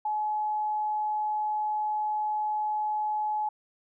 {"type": "tone", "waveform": "sine", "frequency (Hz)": 850, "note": "G#5", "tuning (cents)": 40, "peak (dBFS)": -26, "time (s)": [0.05, 3.49], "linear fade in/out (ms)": 5, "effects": []}